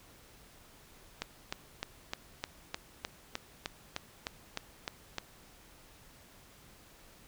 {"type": "click train", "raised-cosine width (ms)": 0.2, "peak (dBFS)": -17, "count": 14, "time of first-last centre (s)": [1.22, 5.183], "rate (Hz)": 3.28, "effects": ["pink hiss -58 dBFS RMS until 7.27 s"]}